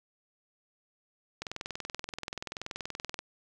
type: click train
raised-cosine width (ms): 0.2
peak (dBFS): -19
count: 38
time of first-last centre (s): 1.42-3.19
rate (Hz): 20.9
effects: none

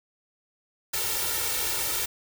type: noise with comb filter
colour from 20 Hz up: white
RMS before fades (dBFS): -28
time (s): 0.93-2.06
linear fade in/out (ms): 10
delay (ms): 2.2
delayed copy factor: +0.8
effects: none

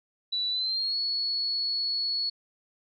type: tone with pitch glide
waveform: sine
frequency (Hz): 3951 to 4384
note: B7 to C#8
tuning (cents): 0 to -20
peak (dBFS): -26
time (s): 0.32-2.3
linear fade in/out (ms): 10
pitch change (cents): +180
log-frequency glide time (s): 0.5-0.98
effects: none

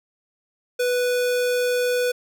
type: tone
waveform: square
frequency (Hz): 493.6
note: B4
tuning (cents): -1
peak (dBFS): -20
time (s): 0.79-2.12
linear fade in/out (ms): 10
effects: none

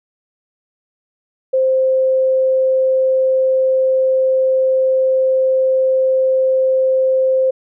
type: tone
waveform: sine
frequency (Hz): 523.3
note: C5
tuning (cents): 0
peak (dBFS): -11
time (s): 1.53-7.51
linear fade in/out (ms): 10
effects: none

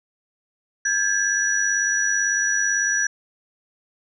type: tone cluster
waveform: sine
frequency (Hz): 1604 / 1702 / 5850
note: G6 / G#6 / F#8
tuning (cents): +39 / +42 / -21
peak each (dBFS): -23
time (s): 0.85-3.07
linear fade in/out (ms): 5
effects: none

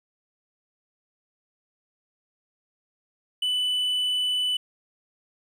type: tone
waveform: triangle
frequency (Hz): 2988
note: F#7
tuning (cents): +16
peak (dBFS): -21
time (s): 3.42-4.57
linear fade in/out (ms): 5
effects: 10-bit

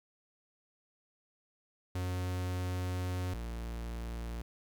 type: tone pair in turn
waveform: 45% pulse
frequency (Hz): 91 / 57.73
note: F#2 / A#1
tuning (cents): -28 / -16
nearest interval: minor sixth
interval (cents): 788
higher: first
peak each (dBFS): -33 / -37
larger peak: first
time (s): 1.95-3.34 / 3.34-4.42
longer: first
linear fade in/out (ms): 5
effects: 11-bit

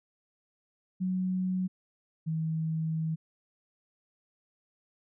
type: tone pair in turn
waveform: sine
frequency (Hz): 185 / 160.01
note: F#3 / D#3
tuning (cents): 0 / +49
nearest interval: minor third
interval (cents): 251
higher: first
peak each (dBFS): -27 / -28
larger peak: first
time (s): 1-1.68 / 2.26-3.16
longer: second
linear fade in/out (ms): 20
effects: none

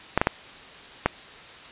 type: clicks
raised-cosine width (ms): 0.5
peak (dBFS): -3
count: 4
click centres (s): 0.176 / 0.215 / 0.271 / 1.06
effects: white hiss -44 dBFS RMS until 1.71 s + resampled to 8000 Hz

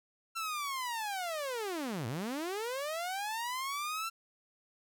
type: linear two-way sweep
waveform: sawtooth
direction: down then up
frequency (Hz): 1358 to 105.4 to 1358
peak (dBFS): -31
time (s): 0.35-4.1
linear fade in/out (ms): 20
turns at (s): 2.07
effects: none

